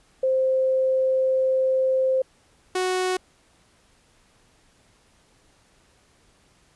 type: tone pair in turn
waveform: sine / sawtooth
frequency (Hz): 523.3 / 369.2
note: C5 / F#4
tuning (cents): 0 / -4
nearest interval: tritone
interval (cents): 604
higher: first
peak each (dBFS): -18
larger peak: neither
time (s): 0.23-2.22 / 2.75-3.17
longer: first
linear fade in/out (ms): 5
effects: pink hiss -60 dBFS RMS until 6.75 s + resampled to 24000 Hz